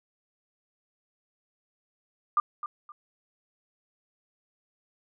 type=tone with echo; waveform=sine; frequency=1197 Hz; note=D6; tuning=33 cents sharp; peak=-19 dBFS; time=2.37-2.4 s; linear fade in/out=2 ms; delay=260 ms; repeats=2; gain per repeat=-12 dB; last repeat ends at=2.92 s; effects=none